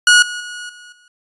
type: tone with level steps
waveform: sawtooth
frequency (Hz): 1454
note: F#6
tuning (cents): -31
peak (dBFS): -3 / -20 / -24 / -34 / -45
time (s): 0.07-1.08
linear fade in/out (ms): 2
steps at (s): 0.22 / 0.4 / 0.69 / 0.92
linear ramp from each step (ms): 5
effects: resampled to 24000 Hz